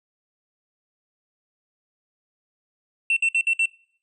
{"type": "tone bursts", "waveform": "triangle", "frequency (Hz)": 2700, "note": "E7", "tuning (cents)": 41, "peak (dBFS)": -16, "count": 5, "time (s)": [3.1, 3.657], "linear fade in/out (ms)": 2, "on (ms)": 65, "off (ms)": 58, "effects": ["noise-tail reverb RT60 0.6 s tail -24 dB re dry", "resampled to 24000 Hz"]}